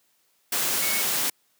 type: tone in noise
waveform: sine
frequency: 2213 Hz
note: C#7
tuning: 3 cents flat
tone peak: -30 dBFS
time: 0.82-1.02 s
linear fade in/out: 5 ms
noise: white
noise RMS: -25 dBFS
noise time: 0.52-1.3 s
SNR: -8 dB
effects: white hiss -67 dBFS RMS until 1.59 s + high-pass 150 Hz 12 dB/octave